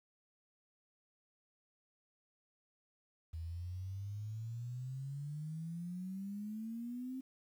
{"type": "exponential sweep", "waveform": "sine", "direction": "up", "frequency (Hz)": [80.2, 264.6], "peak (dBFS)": -40, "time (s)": [3.33, 7.21], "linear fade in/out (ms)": 10, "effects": ["11-bit"]}